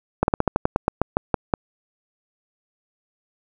slowing click train, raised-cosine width 1 ms, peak -3 dBFS, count 13, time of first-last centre 0.23-1.538 s, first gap 51 ms, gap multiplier 1.13, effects none

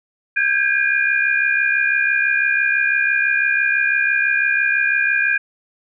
sine tone cluster, 1580 / 1646 / 2424 Hz, G6 / G#6 / D#7, +13 / -16 / -46 cents, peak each -19 dBFS, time 0.36-5.38 s, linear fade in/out 10 ms, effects none

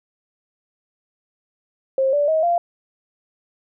sine tone with pitch steps, 533 / 581.2 / 633.8 / 691.2 Hz, C5 / D5 / D#5 / F5, +32 / -18 / +32 / -18 cents, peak -15 dBFS, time 1.98-2.58 s, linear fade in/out 2 ms, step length 150 ms, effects none

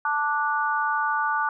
sine chord, D major, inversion second, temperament just, 881 / 1174.7 / 1468.3 Hz, A5 / D6 / F#6, +2 / 0 / -14 cents, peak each -26 dBFS, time 0.05-1.49 s, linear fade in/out 2 ms, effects none

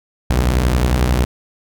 sawtooth beating tone pair, 61.2 / 72.2 Hz, B1 / D2, -15 / -29 cents, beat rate 11 Hz, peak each -10 / -16 dBFS, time 0.3-1.25 s, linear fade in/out 5 ms, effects none

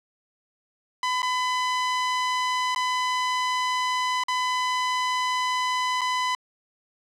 sawtooth tone with dropouts, 1005 Hz, B5, 30 cents sharp, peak -19 dBFS, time 1.03-6.35 s, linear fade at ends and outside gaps 2 ms, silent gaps 1.22-1.229 / 2.748-2.76 / 4.237-4.283 / 6.01-6.015 s, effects low-pass 6000 Hz 12 dB/octave + 9-bit

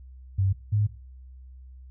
sine tone pair in turn, 96.4 / 104.48 Hz, G2 / G#2, -28 / +11 cents, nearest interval minor second, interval 139 cents, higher second, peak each -20 dBFS, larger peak neither, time 0.38-0.53 / 0.72-0.87 s, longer neither, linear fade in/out 10 ms, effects noise-tail reverb RT60 0.3 s tail -17 dB re dry + added 64 Hz sine -43 dBFS peak until 1.9 s

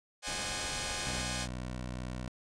5% pulse chord, Ab dominant seventh, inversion first, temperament equal with one note detuned, 523.3 / 607.3 / 740 / 830.6 Hz, C5 / Eb5 / Gb5 / Ab5, 0 / -42 / 0 / 0 cents, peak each -31 / -31 / -30 / -27 dBFS, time 0.22-1.48 s, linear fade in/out 50 ms
pink noise, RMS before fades -42 dBFS, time 0.27-1.22 s, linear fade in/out 10 ms
15% pulse tone, 62.2 Hz, B1, 13 cents sharp, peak -31 dBFS, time 1.07-2.28 s, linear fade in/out 0 ms
effects resampled to 22050 Hz

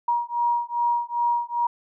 sine beating tone pair, 950 / 952.5 Hz, A#5 / A#5, +33 / +37 cents, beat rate 2.5 Hz, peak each -24 / -24 dBFS, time 0.08-1.67 s, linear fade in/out 5 ms, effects none

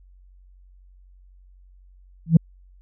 sine tone with exponential growth, 163.7 Hz, E3, 12 cents flat, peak -3 dBFS, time 2.26-2.37 s, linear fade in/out 5 ms, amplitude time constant 23 ms, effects tanh soft clip ceiling -5 dBFS + added 46 Hz sine -48 dBFS peak until 2.81 s

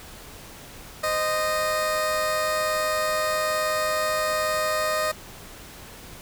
20% pulse tone pair together, 517.8 / 619 Hz, C5 / D#5, -18 / -9 cents, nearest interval minor third, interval 309 cents, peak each -28 / -18 dBFS, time 1.03-5.12 s, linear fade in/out 10 ms, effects pink hiss -43 dBFS RMS until 6.21 s

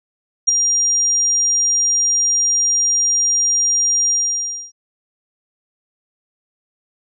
sine tone with ADSR envelope, 5700 Hz, F8, 34 cents sharp, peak -6 dBFS, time 0.47-4.72 s, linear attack 19 ms, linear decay 6 ms, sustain -7 dB, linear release 620 ms, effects none

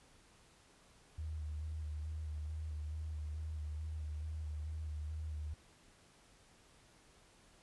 sine tone with vibrato, 77 Hz, D#2, 17 cents flat, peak -39 dBFS, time 1.18-5.54 s, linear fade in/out 5 ms, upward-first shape square, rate 2.3 Hz, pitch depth 26 cents each way, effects pink hiss -65 dBFS RMS until 7.62 s + resampled to 24000 Hz

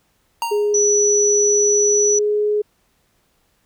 square tone with exponential decay, 928 Hz, A#5, 8 cents flat, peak -18 dBFS, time 0.42-0.84 s, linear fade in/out 1 ms, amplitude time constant 91 ms
sine tone with pitch glide, 415.3 to 419.2 Hz, G#4 to G#4, 0 to +16 cents, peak -15 dBFS, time 0.51-2.62 s, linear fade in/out 10 ms, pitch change +16 cents, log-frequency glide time 1.7-2.51 s
sine tone, 5920 Hz, F#8, in tune, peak -15 dBFS, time 0.74-2.19 s, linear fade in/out 5 ms
effects pink hiss -63 dBFS RMS until 3.65 s

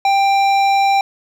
triangle tone with hard clipping, 789 Hz, G5, 11 cents sharp, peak -13 dBFS, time 0.05-1.01 s, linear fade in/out 2 ms, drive 16 dB, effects none

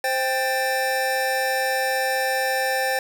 square tone cluster, 523 / 788 / 1776 Hz, C5 / G5 / A6, -1 / +9 / +16 cents, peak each -26 dBFS, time 0.04-2.99 s, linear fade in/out 2 ms, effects 7-bit

